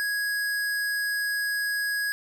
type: tone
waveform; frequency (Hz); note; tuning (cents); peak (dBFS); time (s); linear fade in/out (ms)
square; 1661.2; G#6; 0; -26; 0-2.12; 0
effects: none